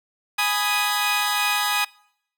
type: chord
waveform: 15% pulse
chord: G# minor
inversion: none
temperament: equal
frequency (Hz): 830.6 / 987.8 / 1244.5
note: G#5 / B5 / D#6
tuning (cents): 0 / 0 / 0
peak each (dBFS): -17 / -21 / -18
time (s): 0.38-1.85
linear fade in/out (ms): 10
effects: noise-tail reverb RT60 0.7 s tail -24 dB re dry